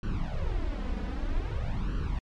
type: noise with flanger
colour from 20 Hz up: brown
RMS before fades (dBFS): -30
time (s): 0.03-2.19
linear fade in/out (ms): 2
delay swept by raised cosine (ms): 0.68 to 4.08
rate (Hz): 0.52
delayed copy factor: +0.8
effects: low-pass 4000 Hz 12 dB/octave + MP3 96 kbps